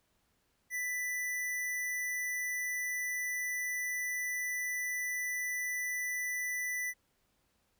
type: tone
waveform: square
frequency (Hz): 1984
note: B6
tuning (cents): +7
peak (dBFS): -34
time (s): 0.7-6.94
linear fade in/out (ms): 50
effects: pink hiss -75 dBFS RMS until 7.79 s